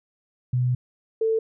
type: tone pair in turn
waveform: sine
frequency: 125 / 445.4 Hz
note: B2 / A4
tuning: +21 / +21 cents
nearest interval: octave + minor seventh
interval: 2200 cents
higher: second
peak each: -19 dBFS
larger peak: neither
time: 0.53-0.75 / 1.21-1.39 s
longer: first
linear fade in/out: 5 ms
effects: none